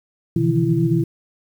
sine tone cluster, 125.7 / 147.3 / 161.5 / 170 / 334.1 Hz, B2 / D3 / E3 / F3 / E4, +31 / +6 / -35 / -46 / +23 cents, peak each -21 / -24 / -20 / -24 / -20 dBFS, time 0.36-1.04 s, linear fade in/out 5 ms, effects 8-bit

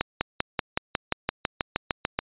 accelerating click train, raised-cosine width 0.3 ms, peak -7 dBFS, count 14, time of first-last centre 0.01-2.19 s, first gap 200 ms, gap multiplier 0.97, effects resampled to 8000 Hz

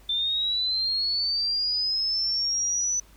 sine linear sweep, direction up, 3545 to 6000 Hz, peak -23 dBFS, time 0.09-3 s, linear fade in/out 5 ms, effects added 50 Hz sine -51 dBFS peak until 3.16 s + pink hiss -57 dBFS RMS until 3.16 s

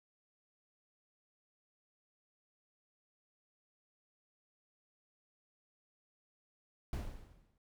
brown noise with exponential decay, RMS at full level -36 dBFS, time 6.93-7.58 s, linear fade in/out 1 ms, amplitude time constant 140 ms, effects none

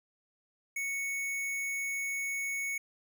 square tone, 2217 Hz, C#7, in tune, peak -33 dBFS, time 0.76-2.78 s, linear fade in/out 5 ms, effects none

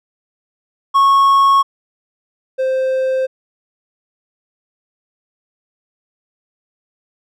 triangle tone pair in turn, 1100 / 522.9 Hz, C#6 / C5, -14 / -1 cents, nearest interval octave + minor second, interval 1287 cents, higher first, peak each -6 / -12 dBFS, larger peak first, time 0.94-1.63 / 2.58-3.27 s, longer neither, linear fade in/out 20 ms, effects none

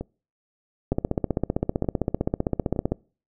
two click trains, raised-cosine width 2 ms, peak -17 / -9 dBFS, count 4 / 32, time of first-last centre 0.01-2.762 / 0.92-2.92 s, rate 1.09 / 15.5 Hz, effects noise-tail reverb RT60 0.4 s tail -25 dB re dry

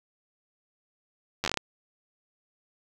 slowing click train, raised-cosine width 0.2 ms, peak -10 dBFS, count 8, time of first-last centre 1.44-1.573 s, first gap 10 ms, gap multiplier 1.21, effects 8-bit

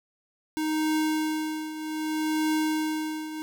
square tone with tremolo, 311.1 Hz, D#4, in tune, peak -23 dBFS, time 0.57-3.42 s, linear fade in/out 0 ms, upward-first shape triangle, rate 0.64 Hz, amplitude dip 75%, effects none

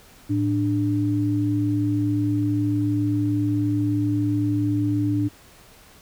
sine tone pair together, 110 / 295.4 Hz, A2 / D4, 0 / +10 cents, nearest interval octave + perfect fourth, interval 1710 cents, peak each -23 / -21 dBFS, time 0.29-5.29 s, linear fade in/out 20 ms, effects pink hiss -50 dBFS RMS until 6.01 s

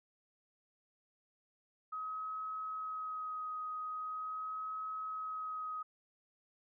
sine tone with vibrato, 1266 Hz, D#6, 30 cents sharp, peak -38 dBFS, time 1.92-5.83 s, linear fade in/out 10 ms, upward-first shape sine, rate 0.42 Hz, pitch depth 16 cents each way, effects none

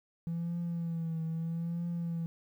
triangle tone with vibrato, 166.7 Hz, E3, 20 cents sharp, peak -29 dBFS, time 0.27-2.26 s, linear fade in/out 0 ms, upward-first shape triangle, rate 0.78 Hz, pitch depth 58 cents each way, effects tanh soft clip ceiling -28 dBFS + 11-bit

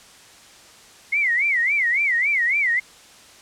sine tone with vibrato, 2093 Hz, C7, in tune, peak -17 dBFS, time 1.12-2.8 s, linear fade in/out 10 ms, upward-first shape sine, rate 3.6 Hz, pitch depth 210 cents each way, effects white hiss -47 dBFS RMS until 3.41 s + low-pass 8000 Hz 12 dB/octave

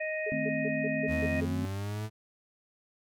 harmonic tone, 623 Hz, D#5, 2 cents sharp, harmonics 1 / 3 / 4, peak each -33 / -36 / -38 dBFS, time 0-1.41 s, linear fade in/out 10 ms
sine tone bursts, 426.6 Hz, G#4, 46 cents sharp, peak -32 dBFS, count 7, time 0.26-1.454 s, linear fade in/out 10 ms, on 42 ms, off 150 ms
sine chord, A diminished, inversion second, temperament equal, 155.56 / 220 / 261.6 Hz, Eb3 / A3 / C4, 0 / 0 / 0 cents, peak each -37 / -36 / -33 dBFS, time 0.32-1.65 s, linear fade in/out 0 ms
40% pulse linear sweep, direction up, 77.1 to 109.4 Hz, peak -32 dBFS, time 1.07-2.1 s, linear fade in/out 50 ms
effects none

